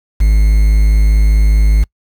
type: tone with quantisation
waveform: triangle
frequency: 52.4 Hz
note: G#1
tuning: 16 cents sharp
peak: -4 dBFS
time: 0.2-1.84 s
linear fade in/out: 10 ms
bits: 5
effects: noise-tail reverb RT60 0.1 s tail -26 dB re dry